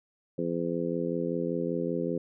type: harmonic tone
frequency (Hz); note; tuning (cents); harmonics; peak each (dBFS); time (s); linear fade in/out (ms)
85.2; F2; -42; 2 / 3 / 4 / 5 / 6; -34 / -34 / -34 / -34 / -34; 0.38-2.18; 5
effects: none